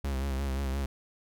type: tone with vibrato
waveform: 45% pulse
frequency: 67.7 Hz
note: C#2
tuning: 40 cents flat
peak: -29 dBFS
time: 0.04-0.86 s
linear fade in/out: 5 ms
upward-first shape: sine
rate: 5.7 Hz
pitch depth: 58 cents each way
effects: none